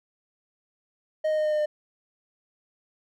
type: tone with pitch steps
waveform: triangle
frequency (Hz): 622.3 / 618.4 / 614.4 / 610.6 / 606.7 / 602.8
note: D#5 / D#5 / D#5 / D#5 / D#5 / D5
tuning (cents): 0 / -11 / -22 / -33 / -44 / +45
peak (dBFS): -20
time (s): 1.24-1.66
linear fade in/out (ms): 10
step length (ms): 70
effects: none